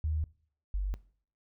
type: tone pair in turn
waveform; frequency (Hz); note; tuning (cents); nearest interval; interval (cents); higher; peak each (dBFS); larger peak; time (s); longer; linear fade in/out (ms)
sine; 77.5 / 48.28; D#2 / G1; -6 / -26; minor sixth; 820; first; -28; neither; 0.04-0.24 / 0.74-0.94; neither; 0
effects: noise-tail reverb RT60 0.5 s tail -20 dB re dry